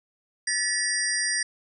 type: tone cluster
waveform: sine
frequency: 1749 / 1932 / 4799 / 5680 / 8700 Hz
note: A6 / B6 / D8 / F8 / C#9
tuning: -11 / -39 / +37 / +28 / -33 cents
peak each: -30 dBFS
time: 0.47-1.43 s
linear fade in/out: 5 ms
effects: none